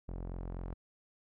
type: tone with low-pass filter sweep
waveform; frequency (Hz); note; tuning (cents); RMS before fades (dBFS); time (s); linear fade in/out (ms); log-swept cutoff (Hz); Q
sawtooth; 44.05; F1; +16; -41; 0.08-0.74; 10; 690 to 1100; 0.79
effects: none